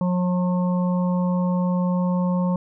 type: harmonic tone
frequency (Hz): 179.9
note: F#3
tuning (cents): -48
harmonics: 1 / 3 / 5 / 6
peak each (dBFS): -19 / -29 / -33 / -35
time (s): 0.01-2.56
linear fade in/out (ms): 2
effects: none